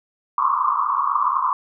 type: band-pass noise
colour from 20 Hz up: pink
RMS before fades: -20 dBFS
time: 0.38-1.53 s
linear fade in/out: 2 ms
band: 1000 to 1200 Hz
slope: 96 dB/octave
effects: none